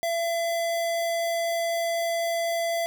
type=tone; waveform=square; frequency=674 Hz; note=E5; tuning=38 cents sharp; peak=-25 dBFS; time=0.03-2.86 s; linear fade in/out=0 ms; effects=none